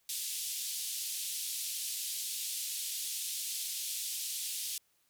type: band-pass noise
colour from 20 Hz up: white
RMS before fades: -38 dBFS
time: 0.09-4.78 s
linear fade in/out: 2 ms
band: 3000 to 13000 Hz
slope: 24 dB/octave
effects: white hiss -73 dBFS RMS until 5.09 s